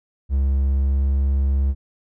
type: tone with pitch glide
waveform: triangle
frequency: 68 to 68.43 Hz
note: C#2 to C#2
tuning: -33 to -22 cents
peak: -14 dBFS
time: 0.29-1.75 s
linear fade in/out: 50 ms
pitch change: +11 cents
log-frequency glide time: 0.74-1.06 s
effects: none